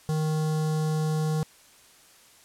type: tone with notch filter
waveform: square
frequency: 155.56 Hz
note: D#3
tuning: in tune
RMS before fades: -26 dBFS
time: 0.09-1.43 s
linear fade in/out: 0 ms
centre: 2300 Hz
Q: 0.7
effects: white hiss -55 dBFS RMS until 2.44 s + low-pass 11000 Hz 12 dB/octave